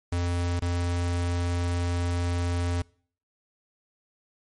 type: tone with dropouts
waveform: square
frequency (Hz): 87.31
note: F2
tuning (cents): 0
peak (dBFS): -25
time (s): 0.12-2.82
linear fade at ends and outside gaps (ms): 5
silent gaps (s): 0.596-0.62
effects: noise-tail reverb RT60 0.5 s tail -24 dB re dry + MP3 48 kbps